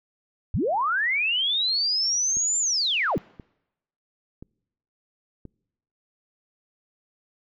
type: linear two-way sweep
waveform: sine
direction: up then down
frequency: 55 to 7290 to 89.6 Hz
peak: -21 dBFS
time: 0.54-3.18 s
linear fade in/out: 0 ms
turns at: 2.59 s
type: click train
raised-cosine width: 3 ms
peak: -27 dBFS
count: 4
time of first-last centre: 2.37-5.453 s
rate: 0.973 Hz
effects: noise-tail reverb RT60 0.9 s tail -26 dB re dry